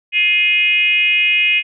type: tone with frequency modulation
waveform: sine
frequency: 2500 Hz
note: D#7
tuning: 8 cents sharp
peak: -11 dBFS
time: 0.12-1.63 s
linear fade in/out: 50 ms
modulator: 385 Hz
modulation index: 0.83
effects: none